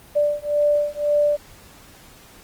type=beating tone pair; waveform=sine; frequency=587.3 / 589.2 Hz; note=D5 / D5; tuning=0 / +6 cents; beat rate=1.9 Hz; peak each=-20 dBFS; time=0.15-1.37 s; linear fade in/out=20 ms; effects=pink hiss -47 dBFS RMS until 2.43 s + Opus 24 kbps